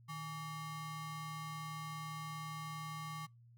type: ring-modulated tone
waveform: square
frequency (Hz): 494.6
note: B4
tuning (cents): +3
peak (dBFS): -40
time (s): 0.08-3.27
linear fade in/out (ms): 20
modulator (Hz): 650
effects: noise-tail reverb RT60 0.2 s tail -26 dB re dry + added 118 Hz sine -59 dBFS peak until 3.57 s